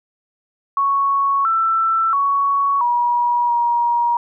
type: tone with pitch steps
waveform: sine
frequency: 1109 / 1333 / 1117 / 961 / 950 Hz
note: C#6 / E6 / C#6 / B5 / A#5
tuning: 0 / +19 / +13 / -48 / +33 cents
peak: -14 dBFS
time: 0.77-4.17 s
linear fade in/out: 2 ms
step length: 680 ms
effects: none